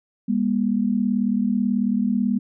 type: tone pair together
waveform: sine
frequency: 202.4 / 240.7 Hz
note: G#3 / B3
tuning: -44 / -44 cents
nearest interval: minor third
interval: 300 cents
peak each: -21 dBFS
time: 0.28-2.39 s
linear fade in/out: 10 ms
effects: none